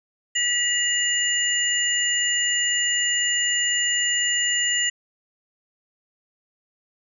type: tone cluster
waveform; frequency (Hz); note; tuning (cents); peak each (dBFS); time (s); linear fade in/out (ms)
sine; 1944 / 2866 / 7060; B6 / F7 / A8; -28 / +44 / +5; -24; 0.35-4.9; 10
effects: none